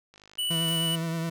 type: click train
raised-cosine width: 0.2 ms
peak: -34 dBFS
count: 31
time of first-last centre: 0.14-0.725 s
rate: 51.3 Hz
type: tone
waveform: square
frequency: 2960 Hz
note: F#7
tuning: in tune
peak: -27 dBFS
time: 0.38-0.96 s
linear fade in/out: 10 ms
type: tone with vibrato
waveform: 40% pulse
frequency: 164.81 Hz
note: E3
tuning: in tune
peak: -27 dBFS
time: 0.5-1.3 s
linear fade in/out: 10 ms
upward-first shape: triangle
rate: 9.6 Hz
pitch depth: 37 cents each way
type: noise with exponential decay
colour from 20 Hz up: blue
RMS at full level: -41 dBFS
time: 0.68-1.24 s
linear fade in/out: 1 ms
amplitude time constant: 120 ms
effects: none